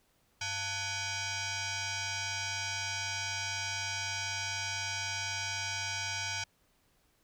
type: tone with frequency modulation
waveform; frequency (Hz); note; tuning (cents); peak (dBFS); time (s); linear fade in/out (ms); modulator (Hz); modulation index
sine; 1679; G#6; +18; -32; 0.41-6.44; 5; 791; 6
effects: tanh soft clip ceiling -29 dBFS + pink hiss -71 dBFS RMS until 7.23 s